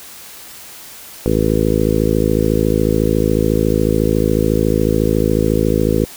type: harmonic tone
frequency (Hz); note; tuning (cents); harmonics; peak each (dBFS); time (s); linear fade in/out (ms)
54; A1; -32; 1 / 2 / 3 / 4 / 5 / 6 / 7 / 8 / 9; -21 / -21 / -21 / -21 / -21 / -21 / -21 / -21 / -21; 1.26-6.05; 0
effects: white hiss -36 dBFS RMS until 6.16 s